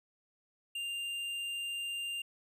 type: tone with tanh clipping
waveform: sine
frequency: 2794 Hz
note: F7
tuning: in tune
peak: -37 dBFS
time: 0.75-2.22 s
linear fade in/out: 5 ms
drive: 10 dB
effects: none